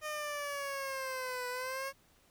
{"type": "exponential two-way sweep", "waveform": "15% pulse", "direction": "down then up", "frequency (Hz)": [615, 493.9, 550], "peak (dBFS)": -30, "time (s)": [0.01, 1.93], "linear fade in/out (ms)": 50, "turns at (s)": 1.48, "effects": ["pink hiss -67 dBFS RMS until 2.3 s"]}